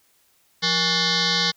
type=tone with frequency modulation; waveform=sine; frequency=174.61 Hz; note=F3; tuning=in tune; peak=-18 dBFS; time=0.62-1.52 s; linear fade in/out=20 ms; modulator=647 Hz; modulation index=7.6; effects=white hiss -62 dBFS RMS until 1.56 s